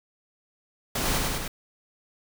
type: noise with echo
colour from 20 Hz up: pink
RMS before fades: -27 dBFS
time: 0.95-1.18 s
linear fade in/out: 5 ms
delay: 100 ms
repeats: 3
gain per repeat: -2 dB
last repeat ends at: 1.48 s
effects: none